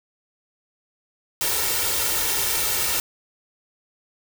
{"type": "noise with comb filter", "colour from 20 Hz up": "white", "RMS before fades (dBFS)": -23, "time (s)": [1.41, 3], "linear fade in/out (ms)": 0, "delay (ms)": 2.2, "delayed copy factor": 0.65, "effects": []}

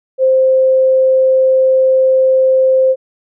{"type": "tone", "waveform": "sine", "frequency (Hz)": 523.3, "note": "C5", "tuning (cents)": 0, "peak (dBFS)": -7, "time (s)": [0.18, 2.96], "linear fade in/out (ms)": 50, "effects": []}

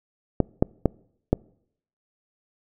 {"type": "clicks", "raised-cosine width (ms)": 2, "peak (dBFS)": -4, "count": 4, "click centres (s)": [0.403, 0.625, 0.857, 1.33], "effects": ["noise-tail reverb RT60 0.7 s tail -26 dB re dry"]}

